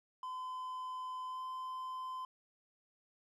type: tone with pitch glide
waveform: triangle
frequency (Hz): 1020 to 1028.3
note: C6 to C6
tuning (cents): -44 to -30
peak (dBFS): -38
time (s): 0.23-2.25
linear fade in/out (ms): 2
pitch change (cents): +14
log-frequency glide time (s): 1.27-1.41
effects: none